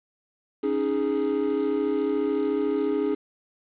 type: chord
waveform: triangle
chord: C# suspended second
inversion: none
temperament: equal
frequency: 277.2 / 311.1 / 415.3 Hz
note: C#4 / D#4 / G#4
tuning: 0 / 0 / 0 cents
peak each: -26 / -26 / -23 dBFS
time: 0.63-3.15 s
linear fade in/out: 10 ms
effects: resampled to 8000 Hz + 8-bit